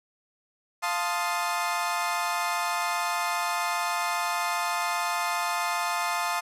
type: chord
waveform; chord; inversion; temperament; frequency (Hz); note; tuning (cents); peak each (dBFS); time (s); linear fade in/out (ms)
30% pulse; F dominant seventh; none; equal; 698.5 / 880 / 1046.5 / 1244.5; F5 / A5 / C6 / Eb6; 0 / 0 / 0 / 0; -29; 0.82-6.41; 20
effects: resampled to 32000 Hz